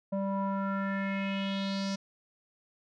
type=tone with low-pass filter sweep; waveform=square; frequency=195.7 Hz; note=G3; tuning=3 cents flat; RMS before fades=-32 dBFS; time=0.12-1.96 s; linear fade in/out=10 ms; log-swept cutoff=710 to 5500 Hz; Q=4; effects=none

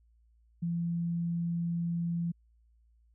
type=tone; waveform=sine; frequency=170 Hz; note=F3; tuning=46 cents flat; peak=-29 dBFS; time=0.62-2.32 s; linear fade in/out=10 ms; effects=added 57 Hz sine -62 dBFS peak until 3.14 s

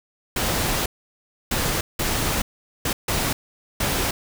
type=noise bursts at uneven times; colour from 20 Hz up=pink; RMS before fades=-23 dBFS; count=6; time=0.36-0.86 / 1.51-1.81 / 1.99-2.42 / 2.85-2.93 / 3.08-3.33 / 3.8-4.11 s; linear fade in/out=5 ms; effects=none

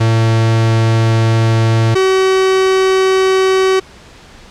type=tone pair in turn; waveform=45% pulse; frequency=112.8 / 379.4 Hz; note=A2 / F#4; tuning=+44 / +43 cents; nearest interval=octave + major sixth; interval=2099 cents; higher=second; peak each=-9 dBFS; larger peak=neither; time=0-1.95 / 1.95-3.8 s; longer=first; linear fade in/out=10 ms; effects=pink hiss -39 dBFS RMS until 4.5 s + low-pass 6000 Hz 12 dB/octave

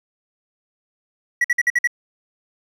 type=tone bursts; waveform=triangle; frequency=1934 Hz; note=B6; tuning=37 cents flat; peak=-12 dBFS; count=6; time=1.41-1.874 s; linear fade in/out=5 ms; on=34 ms; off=52 ms; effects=none

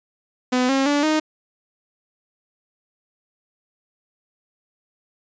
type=tone with pitch steps; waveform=sawtooth; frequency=251.7 / 269.8 / 289.1 / 309.9 Hz; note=B3 / C#4 / D4 / D#4; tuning=+33 / -47 / -27 / -7 cents; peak=-13 dBFS; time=0.52-1.2 s; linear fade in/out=10 ms; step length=170 ms; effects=resampled to 16000 Hz

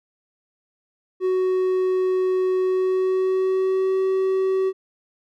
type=tone with pitch glide; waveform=triangle; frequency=371.7 to 380.2 Hz; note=F#4 to F#4; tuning=+8 to +47 cents; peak=-16 dBFS; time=1.2-4.73 s; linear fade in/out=50 ms; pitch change=+39 cents; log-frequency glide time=2.59-3.99 s; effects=none

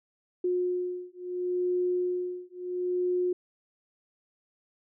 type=beating tone pair; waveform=sine; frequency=359.6 / 360.33 Hz; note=F#4 / F#4; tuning=-49 / -46 cents; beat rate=0.73 Hz; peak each=-30 dBFS; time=0.44-3.33 s; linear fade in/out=5 ms; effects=none

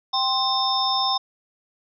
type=tone cluster; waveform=sine; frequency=782 / 1045 / 3640 / 5280 Hz; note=G5 / C6 / A#7 / E8; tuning=-4 / -2 / -42 / +2 cents; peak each=-25 dBFS; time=0.13-1.18 s; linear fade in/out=10 ms; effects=none

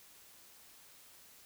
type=silence; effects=white hiss -59 dBFS RMS until 1.45 s

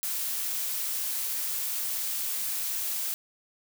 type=noise; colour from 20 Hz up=blue; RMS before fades=-31 dBFS; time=0.03-3.14 s; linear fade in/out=0 ms; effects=none

